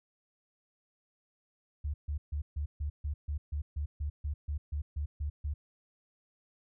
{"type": "tone bursts", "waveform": "sine", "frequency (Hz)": 73.42, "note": "D2", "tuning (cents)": 0, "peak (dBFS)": -31, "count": 16, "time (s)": [1.84, 5.54], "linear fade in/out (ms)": 10, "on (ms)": 100, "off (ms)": 140, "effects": []}